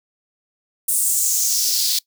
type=noise with high-pass filter sweep; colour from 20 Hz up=white; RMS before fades=-19 dBFS; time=0.88-1.99 s; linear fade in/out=5 ms; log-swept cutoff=9400 to 4100 Hz; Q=3.1; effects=noise-tail reverb RT60 0.1 s tail -22 dB re dry